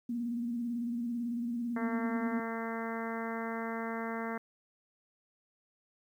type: tone with vibrato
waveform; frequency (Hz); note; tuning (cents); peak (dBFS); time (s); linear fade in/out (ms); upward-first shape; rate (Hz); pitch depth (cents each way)
sine; 237.1; A#3; +30; -32; 0.09-2.4; 5; square; 18; 40
type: harmonic tone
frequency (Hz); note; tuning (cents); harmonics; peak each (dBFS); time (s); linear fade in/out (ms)
227.4; A#3; -43; 1 / 2 / 3 / 4 / 5 / 6 / 7 / 8 / 9; -38 / -41 / -43 / -44 / -45 / -46 / -46 / -47 / -48; 1.76-4.38; 5
effects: 11-bit